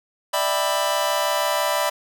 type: chord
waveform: sawtooth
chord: E minor seventh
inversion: third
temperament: just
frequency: 593.3 / 659.3 / 791.1 / 988.9 Hz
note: D5 / E5 / G5 / B5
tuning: +18 / 0 / +16 / +2 cents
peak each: -20 / -22 / -26 / -20 dBFS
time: 0.33-1.9 s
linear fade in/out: 10 ms
effects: none